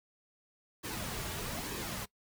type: noise with flanger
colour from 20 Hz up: pink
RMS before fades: -39 dBFS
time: 0.83-2.06 s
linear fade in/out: 20 ms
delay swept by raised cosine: 1.4 to 4 ms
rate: 1.1 Hz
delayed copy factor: -0.55
effects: noise-tail reverb RT60 0.1 s tail -21 dB re dry